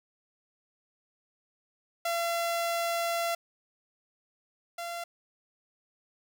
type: tone pair in turn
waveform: sawtooth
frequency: 680 / 685.5 Hz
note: F5 / F5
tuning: -46 / -32 cents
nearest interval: unison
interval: 14 cents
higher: second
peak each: -24 / -31 dBFS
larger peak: first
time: 2.05-3.35 / 4.78-5.04 s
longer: first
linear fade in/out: 5 ms
effects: none